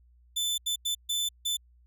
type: tone bursts at uneven times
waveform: sawtooth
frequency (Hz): 3520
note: A7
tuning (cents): 0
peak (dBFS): -24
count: 5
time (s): 0.36-0.58 / 0.66-0.76 / 0.85-0.95 / 1.09-1.29 / 1.45-1.57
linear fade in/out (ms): 10
effects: added 60 Hz sine -57 dBFS peak until 1.86 s